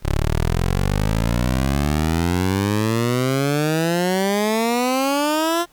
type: exponential sweep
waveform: 15% pulse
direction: up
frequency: 34.11 to 349.8 Hz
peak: -11 dBFS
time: 0.02-5.66 s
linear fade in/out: 50 ms
effects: pink hiss -55 dBFS RMS until 5.72 s